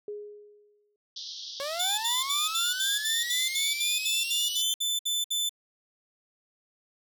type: tone with exponential decay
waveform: sine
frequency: 415.3 Hz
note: G#4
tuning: in tune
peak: -32 dBFS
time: 0.08-0.96 s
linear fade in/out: 2 ms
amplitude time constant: 190 ms
type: band-pass noise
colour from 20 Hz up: pink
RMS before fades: -40 dBFS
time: 1.16-4.62 s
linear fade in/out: 5 ms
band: 3200 to 5800 Hz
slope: 96 dB/octave
type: linear sweep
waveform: sawtooth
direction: up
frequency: 543 to 3136 Hz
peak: -28 dBFS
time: 1.6-4.74 s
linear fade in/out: 0 ms
type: tone bursts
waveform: sawtooth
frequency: 3520 Hz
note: A7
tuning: in tune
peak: -23 dBFS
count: 15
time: 1.79-5.494 s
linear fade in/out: 10 ms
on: 190 ms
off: 61 ms
effects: none